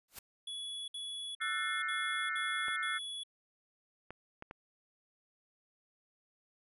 white noise with exponential growth, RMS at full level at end -41 dBFS, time 0.08-0.19 s, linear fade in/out 5 ms, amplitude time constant 23 ms
square tone bursts, 3391 Hz, G#7, 35 cents sharp, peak -40 dBFS, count 6, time 0.47-3.235 s, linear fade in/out 5 ms, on 410 ms, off 61 ms
sine chord, F# half-diminished seventh, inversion third, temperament just, 1332 / 1480 / 1776 / 2131 Hz, E6 / F#6 / A6 / C7, +18 / 0 / +16 / +31 cents, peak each -39 dBFS, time 1.4-2.99 s, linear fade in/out 20 ms
clicks, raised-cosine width 0.5 ms, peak -30 dBFS, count 4, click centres 2.683 / 4.106 / 4.424 / 4.511 s
effects resampled to 32000 Hz

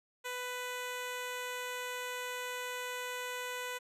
10% pulse tone, 497.2 Hz, B4, 12 cents sharp, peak -29 dBFS, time 0.24-3.79 s, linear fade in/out 20 ms, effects resampled to 32000 Hz

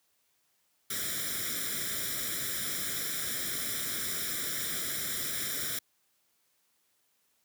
white noise with comb filter, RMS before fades -34 dBFS, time 0.9-5.79 s, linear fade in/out 5 ms, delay 0.55 ms, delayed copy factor +1, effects white hiss -73 dBFS RMS until 7.44 s + high-pass 80 Hz 12 dB/octave

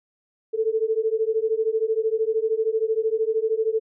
sine beating tone pair, 436.4 / 449.4 Hz, A4 / A4, -14 / +37 cents, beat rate 13 Hz, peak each -23 dBFS, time 0.53-3.8 s, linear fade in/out 20 ms, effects none

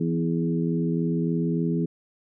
harmonic tone with a mistuned harmonic, 83.5 Hz, E2, 23 cents sharp, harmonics 2 / 3 / 4 / 5, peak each -24 / -28 / -30 / -32 dBFS, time 0-1.86 s, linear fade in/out 10 ms, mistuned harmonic 4, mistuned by -16 cents, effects none

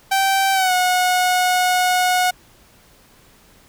sawtooth tone with pitch glide, 777 to 729.2 Hz, G5 to F#5, -16 to -25 cents, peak -11 dBFS, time 0.11-2.31 s, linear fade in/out 10 ms, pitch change -109 cents, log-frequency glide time 0.53-0.73 s, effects pink hiss -51 dBFS RMS until 3.68 s

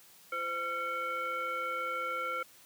sine tone with frequency modulation, 1367 Hz, F6, 37 cents flat, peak -32 dBFS, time 0.32-2.43 s, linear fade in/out 5 ms, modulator 853 Hz, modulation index 0.88, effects white hiss -58 dBFS RMS until 2.65 s + high-pass 80 Hz 12 dB/octave

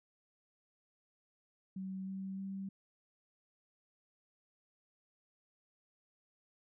sine tone with pitch steps, 190 / 191.99 / 193.99 Hz, F#3 / G3 / G3, +46 / -36 / -18 cents, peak -39 dBFS, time 1.76-2.69 s, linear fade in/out 5 ms, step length 310 ms, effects none

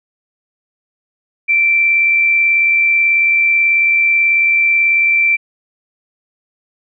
sine tone with amplitude modulation, 2344 Hz, D7, 4 cents flat, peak -8 dBFS, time 1.48-5.37 s, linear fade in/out 20 ms, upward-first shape sine, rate 78.3 Hz, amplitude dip 25%, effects none

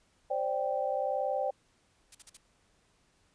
sine chord, C suspended second, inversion none, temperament equal with one note detuned, 526.3 / 587.3 / 784 Hz, C5 / D5 / G5, +10 / 0 / 0 cents, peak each -33 dBFS, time 0.3-1.51 s, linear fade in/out 10 ms
blue noise bursts, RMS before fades -46 dBFS, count 4, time 2.12-2.371 s, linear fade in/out 5 ms, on 29 ms, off 45 ms
effects pink hiss -69 dBFS RMS until 3.34 s + resampled to 22050 Hz

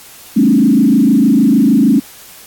sine tone with frequency modulation, 246.9 Hz, B3, in tune, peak -6 dBFS, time 0.36-2 s, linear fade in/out 10 ms, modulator 26.5 Hz, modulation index 1.9, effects white hiss -37 dBFS RMS until 2.46 s + AAC 64 kbps

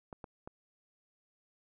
clicks, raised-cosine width 1 ms, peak -30 dBFS, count 3, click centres 0.128 / 0.242 / 0.475 s, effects none

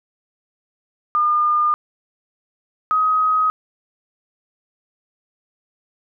sine tone pair in turn, 1211 / 1261.1 Hz, D#6 / D#6, -47 / +23 cents, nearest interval minor second, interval 70 cents, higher second, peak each -14 dBFS, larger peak neither, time 1.15-1.74 / 2.91-3.5 s, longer neither, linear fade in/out 0 ms, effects none

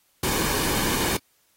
pink noise with comb filter, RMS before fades -25 dBFS, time 0.23-1.17 s, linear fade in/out 5 ms, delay 1.5 ms, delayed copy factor -0.5, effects white hiss -65 dBFS RMS until 1.56 s + AAC 48 kbps

